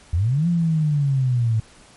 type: linear two-way sweep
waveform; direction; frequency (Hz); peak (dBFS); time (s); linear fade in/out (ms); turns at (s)
sine; up then down; 75.6 to 174.61 to 108.5; -16; 0.13-1.6; 5; 0.48
effects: pink hiss -49 dBFS RMS until 1.96 s + MP3 48 kbps